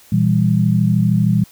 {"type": "chord", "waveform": "sine", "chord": "E diminished", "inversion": "second", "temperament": "just", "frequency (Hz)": [118.67, 164.81, 197.78], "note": ["Bb2", "E3", "G3"], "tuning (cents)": [31, 0, 16], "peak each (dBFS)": -16, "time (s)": [0.12, 1.44], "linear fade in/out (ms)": 5, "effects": ["white hiss -47 dBFS RMS until 1.51 s"]}